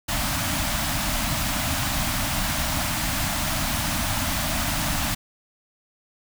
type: band-stop noise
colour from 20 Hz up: pink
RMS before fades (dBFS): -25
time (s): 0.08-5.15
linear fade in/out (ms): 10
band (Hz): 310 to 580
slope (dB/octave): 96
effects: none